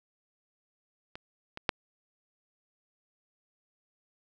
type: clicks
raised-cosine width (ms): 0.3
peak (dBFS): -25 / -23 / -8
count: 3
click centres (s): 1.155 / 1.574 / 1.692
effects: none